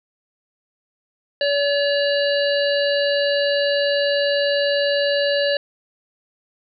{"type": "harmonic tone", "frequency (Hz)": 570, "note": "C#5", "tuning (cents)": 48, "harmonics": [1, 3, 5, 7, 8], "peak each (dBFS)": [-18, -25, -27, -27, -30], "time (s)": [1.41, 5.57], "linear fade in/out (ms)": 2, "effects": []}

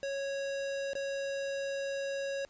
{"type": "tone with dropouts", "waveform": "square", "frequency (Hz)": 552, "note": "C#5", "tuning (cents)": -7, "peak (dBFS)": -34, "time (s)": [0.03, 2.45], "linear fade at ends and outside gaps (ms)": 0, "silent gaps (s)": [0.933, 0.953], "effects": ["pink hiss -65 dBFS RMS until 2.49 s", "resampled to 16000 Hz"]}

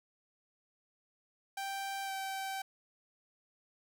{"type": "tone with pitch glide", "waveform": "sawtooth", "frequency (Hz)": [784, 774.1], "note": ["G5", "G5"], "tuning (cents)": [0, -22], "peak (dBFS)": -33, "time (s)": [1.57, 2.62], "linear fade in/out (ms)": 5, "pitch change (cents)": -22, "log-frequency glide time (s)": [2.04, 2.12], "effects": []}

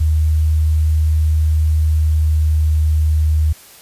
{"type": "tone with pitch glide", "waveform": "sine", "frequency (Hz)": [77.8, 77.31], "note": ["D#2", "D#2"], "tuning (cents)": [0, -11], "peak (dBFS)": -11, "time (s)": [0, 3.53], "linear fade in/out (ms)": 10, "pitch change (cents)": -11, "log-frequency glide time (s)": [1.79, 2.67], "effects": ["white hiss -42 dBFS RMS until 3.81 s", "resampled to 32000 Hz"]}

